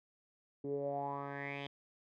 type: tone with low-pass filter sweep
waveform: 10% pulse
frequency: 140.7 Hz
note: C#3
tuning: 26 cents sharp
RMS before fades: -40 dBFS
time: 0.64-1.67 s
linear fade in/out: 5 ms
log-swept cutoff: 350 to 3200 Hz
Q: 6.4
effects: none